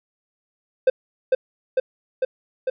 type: tone with echo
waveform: triangle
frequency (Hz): 517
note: C5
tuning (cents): -21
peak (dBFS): -9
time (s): 0.87-0.9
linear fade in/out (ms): 5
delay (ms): 450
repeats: 4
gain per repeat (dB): -2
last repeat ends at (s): 2.7
effects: resampled to 11025 Hz